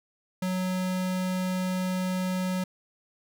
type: tone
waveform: square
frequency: 184.6 Hz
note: F#3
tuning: 4 cents flat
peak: -27 dBFS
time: 0.42-2.64 s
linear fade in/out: 5 ms
effects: none